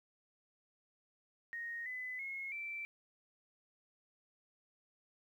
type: tone with pitch steps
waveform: sine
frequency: 1864.7 / 2010 / 2167 / 2336 Hz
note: A#6 / B6 / C#7 / D7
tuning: 0 / +30 / -40 / -10 cents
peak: -40 dBFS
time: 1.53-2.85 s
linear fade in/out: 0 ms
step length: 330 ms
effects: 12-bit